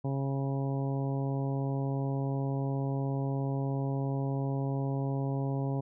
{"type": "harmonic tone with a mistuned harmonic", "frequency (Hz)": 136.7, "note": "C#3", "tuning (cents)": -24, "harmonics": [1, 2, 3, 4, 5, 6, 7], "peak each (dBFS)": [-30, -36, -40, -42, -44, -46, -47], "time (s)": [0.04, 5.81], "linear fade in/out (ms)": 10, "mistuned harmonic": 7, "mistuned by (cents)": 19, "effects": []}